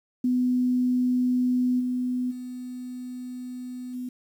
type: tone with level steps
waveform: sine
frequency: 250 Hz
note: B3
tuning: 21 cents sharp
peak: -20 / -24 / -33 / -30 dBFS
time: 0.24-4.09 s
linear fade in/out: 5 ms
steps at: 1.79 / 2.3 / 3.93 s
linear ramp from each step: 20 ms
effects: 9-bit